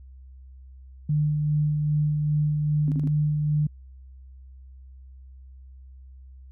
sine tone with tremolo, 150 Hz, D3, 37 cents sharp, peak -19 dBFS, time 1.09-3.67 s, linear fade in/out 5 ms, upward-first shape sine, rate 2.5 Hz, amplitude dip 30%
sine tone bursts, 265.7 Hz, C4, 27 cents sharp, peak -28 dBFS, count 3, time 2.88-3.074 s, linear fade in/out 0 ms, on 38 ms, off 40 ms
effects added 65 Hz sine -43 dBFS peak until 6.51 s

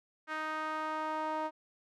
sawtooth tone with band-pass filter sweep, 311.5 Hz, D#4, 2 cents sharp, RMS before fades -36 dBFS, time 0.27-1.51 s, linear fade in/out 50 ms, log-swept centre 1500 to 860 Hz, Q 2.5, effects none

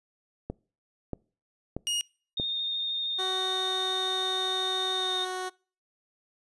click train, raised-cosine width 2 ms, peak -19 dBFS, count 4, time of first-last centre 0.5-2.399 s, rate 1.58 Hz
sawtooth tone, 2869 Hz, F7, 46 cents sharp, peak -23 dBFS, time 1.87-2.01 s, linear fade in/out 0 ms
sine tone with vibrato, 3669 Hz, A#7, 28 cents flat, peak -28 dBFS, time 2.37-5.25 s, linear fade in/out 5 ms, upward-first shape square, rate 13 Hz, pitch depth 11 cents each way
15% pulse tone with pitch glide, 375 to 369.8 Hz, F#4 to F#4, +23 to -1 cents, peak -25 dBFS, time 3.18-5.5 s, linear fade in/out 20 ms, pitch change -24 cents, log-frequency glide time 4.91-5.19 s
effects noise-tail reverb RT60 0.4 s tail -25 dB re dry + resampled to 24000 Hz

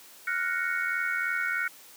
sine chord, Gb major seventh, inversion third, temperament equal, 1396.9 / 1480 / 1864.7 / 2217 Hz, F6 / Gb6 / Bb6 / Db7, 0 / 0 / 0 / 0 cents, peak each -32 / -30 / -34 / -33 dBFS, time 0.27-1.68 s, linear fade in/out 5 ms, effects white hiss -51 dBFS RMS until 1.96 s + high-pass 200 Hz 12 dB/octave

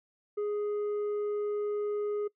sine tone with tanh clipping, 415.3 Hz, G#4, in tune, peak -30 dBFS, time 0.37-2.28 s, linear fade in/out 10 ms, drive 4 dB, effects noise-tail reverb RT60 0.1 s tail -22 dB re dry

